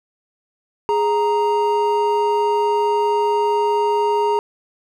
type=tone pair together; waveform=triangle; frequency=415.3 / 932.3 Hz; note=G#4 / A#5; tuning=0 / 0 cents; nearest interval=octave + major second; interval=1400 cents; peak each=-16 dBFS; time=0.89-4.39 s; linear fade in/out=0 ms; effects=none